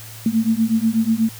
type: beating tone pair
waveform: sine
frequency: 220 / 228.2 Hz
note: A3 / A#3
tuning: 0 / -37 cents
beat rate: 8.2 Hz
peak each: -18 dBFS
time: 0.26-1.29 s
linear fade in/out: 2 ms
effects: added 110 Hz sine -38 dBFS peak until 1.39 s + white hiss -39 dBFS RMS until 1.39 s